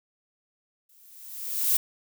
violet noise with exponential growth, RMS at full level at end -20 dBFS, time 0.89-1.77 s, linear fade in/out 5 ms, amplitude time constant 190 ms, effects none

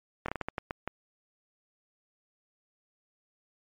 slowing click train, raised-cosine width 0.5 ms, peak -17 dBFS, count 9, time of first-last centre 0.26-0.876 s, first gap 24 ms, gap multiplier 1.32, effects MP3 64 kbps

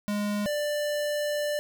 square tone pair in turn, 206.5 / 590.7 Hz, G#3 / D5, -10 / +10 cents, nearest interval octave + tritone, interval 1820 cents, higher second, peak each -27 dBFS, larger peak neither, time 0.08-0.46 / 0.46-1.59 s, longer second, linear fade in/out 0 ms, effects none

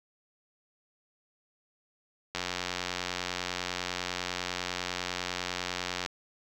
click train, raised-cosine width 0.2 ms, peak -14 dBFS, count 335, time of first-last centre 2.35-6.061 s, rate 90 Hz, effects none

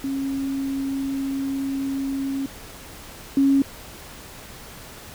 sine tone pair in turn, 272.3 / 274.5 Hz, C#4 / C#4, -31 / -17 cents, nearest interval unison, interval 14 cents, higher second, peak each -23 / -14 dBFS, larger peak second, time 0.04-2.46 / 3.37-3.62 s, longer first, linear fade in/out 2 ms, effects pink hiss -41 dBFS RMS until 5.14 s

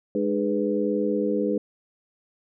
sine tone cluster, 207.6 / 303.8 / 415.1 / 496 Hz, G#3 / D#4 / G#4 / B4, 0 / -41 / -1 / +7 cents, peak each -27 dBFS, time 0.15-1.58 s, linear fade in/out 2 ms, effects none

